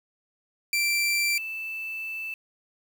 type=tone pair in turn; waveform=sawtooth / sine; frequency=2349 / 2643 Hz; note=D7 / E7; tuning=0 / +4 cents; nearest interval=major second; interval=204 cents; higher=second; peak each=-19 / -31 dBFS; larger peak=first; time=0.73-1.38 / 1.38-2.34 s; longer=second; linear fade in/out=2 ms; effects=8-bit